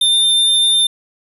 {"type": "tone", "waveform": "square", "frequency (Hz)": 3598, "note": "A7", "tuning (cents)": 38, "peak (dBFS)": -11, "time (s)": [0.01, 0.87], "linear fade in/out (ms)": 5, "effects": ["resampled to 32000 Hz", "8-bit"]}